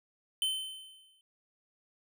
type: tone with exponential decay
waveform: square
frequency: 3070 Hz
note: G7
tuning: 37 cents flat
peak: -27 dBFS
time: 0.42-1.21 s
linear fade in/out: 1 ms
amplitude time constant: 170 ms
effects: none